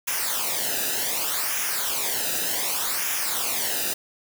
white noise with flanger, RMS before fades -26 dBFS, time 0.07-3.94 s, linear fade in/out 10 ms, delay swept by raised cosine 0.23 to 0.92 ms, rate 0.66 Hz, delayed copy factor -0.7, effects none

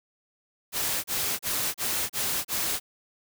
white noise bursts, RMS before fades -28 dBFS, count 6, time 0.72-2.8 s, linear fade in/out 50 ms, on 320 ms, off 32 ms, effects none

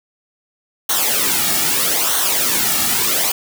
white noise with flanger, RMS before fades -17 dBFS, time 0.89-3.32 s, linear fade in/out 5 ms, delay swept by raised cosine 0.4 to 2 ms, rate 0.79 Hz, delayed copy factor -0.7, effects none

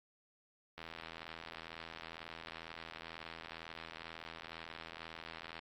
click train, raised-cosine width 0.3 ms, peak -30 dBFS, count 396, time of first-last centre 0.78-5.591 s, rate 82.1 Hz, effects AAC 64 kbps

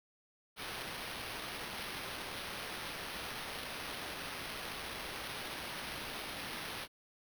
white noise with sample-and-hold, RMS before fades -43 dBFS, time 0.56-6.88 s, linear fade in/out 50 ms, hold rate 7350 Hz, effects none

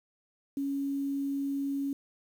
sine tone with quantisation, 278 Hz, C#4, 5 cents sharp, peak -29 dBFS, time 0.57-1.93 s, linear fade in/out 2 ms, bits 9, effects none

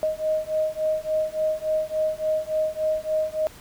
sine beating tone pair, 622 / 625.5 Hz, D#5 / D#5, -1 / +9 cents, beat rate 3.5 Hz, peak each -25 dBFS, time 0.03-3.47 s, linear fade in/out 0 ms, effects pink hiss -47 dBFS RMS until 3.6 s

